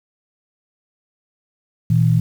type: tone pair together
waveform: sine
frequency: 117.9 / 161.4 Hz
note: A#2 / E3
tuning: +20 / -36 cents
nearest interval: perfect fourth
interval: 544 cents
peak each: -14 / -15 dBFS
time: 1.9-2.2 s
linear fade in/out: 5 ms
effects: 7-bit